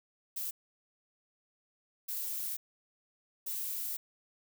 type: noise bursts at uneven times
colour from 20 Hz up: violet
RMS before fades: -37 dBFS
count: 3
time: 0.36-0.51 / 2.08-2.57 / 3.46-3.97 s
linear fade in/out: 10 ms
effects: none